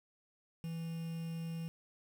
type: tone with quantisation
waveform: triangle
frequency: 164.81 Hz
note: E3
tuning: in tune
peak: -36 dBFS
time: 0.64-1.68 s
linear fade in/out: 0 ms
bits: 9
effects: none